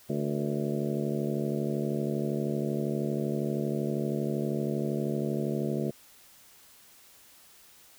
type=harmonic tone with a mistuned harmonic; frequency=72.7 Hz; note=D2; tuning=17 cents flat; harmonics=2 / 3 / 4 / 5 / 6 / 7 / 8 / 9; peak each=-33 / -32 / -38 / -34 / -39 / -40 / -41 / -41 dBFS; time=0.09-5.91 s; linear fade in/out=10 ms; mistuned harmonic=7; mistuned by=-83 cents; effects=white hiss -56 dBFS RMS until 7.98 s